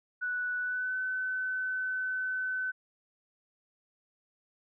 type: tone with pitch glide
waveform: sine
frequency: 1480 to 1514.6 Hz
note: F#6 to F#6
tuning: 0 to +40 cents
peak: -30 dBFS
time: 0.21-2.72 s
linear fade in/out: 20 ms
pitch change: +40 cents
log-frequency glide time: 0.59-0.96 s
effects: none